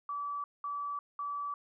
sine tone bursts, 1152 Hz, D6, 34 cents flat, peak -34 dBFS, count 3, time 0.09-1.54 s, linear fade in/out 2 ms, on 350 ms, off 200 ms, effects none

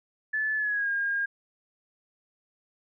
sine tone with pitch glide, 1735 to 1618.8 Hz, A6 to G#6, -25 to -45 cents, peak -25 dBFS, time 0.33-1.26 s, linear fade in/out 10 ms, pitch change -120 cents, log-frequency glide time 0.56-0.89 s, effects none

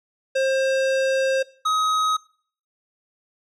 square tone pair in turn, 532 / 1265.3 Hz, C5 / D#6, +29 / +29 cents, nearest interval octave + minor third, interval 1500 cents, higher second, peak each -19 dBFS, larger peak neither, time 0.35-1.43 / 1.65-2.17 s, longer first, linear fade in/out 10 ms, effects noise-tail reverb RT60 0.5 s tail -21 dB re dry + low-pass 6000 Hz 12 dB/octave

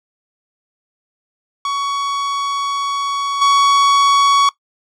45% pulse tone with level steps, 1121 Hz, C#6, 19 cents sharp, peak -17 / -9 dBFS, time 1.65-4.49 s, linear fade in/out 2 ms, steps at 3.41 s, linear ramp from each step 10 ms, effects noise-tail reverb RT60 0.1 s tail -19 dB re dry + low-pass 6000 Hz 12 dB/octave

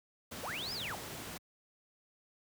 pink noise, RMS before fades -44 dBFS, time 0.31-1.38 s, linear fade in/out 10 ms
sine linear two-way sweep, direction up then down, 366.7 to 5240 to 467.6 Hz, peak -38 dBFS, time 0.43-0.96 s, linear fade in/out 10 ms, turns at 0.73 s
effects high-pass 80 Hz 12 dB/octave

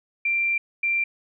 sine tone pair in turn, 2364 / 2364 Hz, D7 / D7, +11 / +11 cents, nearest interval unison, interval 0 cents, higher neither, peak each -20 dBFS, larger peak neither, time 0.25-0.58 / 0.83-1.04 s, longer first, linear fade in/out 5 ms, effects none

